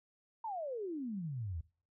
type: exponential sweep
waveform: sine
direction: down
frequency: 938 to 75.4 Hz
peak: -37 dBFS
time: 0.44-1.61 s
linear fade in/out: 5 ms
effects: noise-tail reverb RT60 0.4 s tail -20 dB re dry